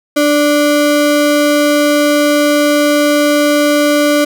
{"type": "ring-modulated tone", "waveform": "square", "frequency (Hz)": 440, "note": "A4", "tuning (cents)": 0, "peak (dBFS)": -6, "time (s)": [0.16, 4.25], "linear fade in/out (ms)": 10, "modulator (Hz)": 145, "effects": []}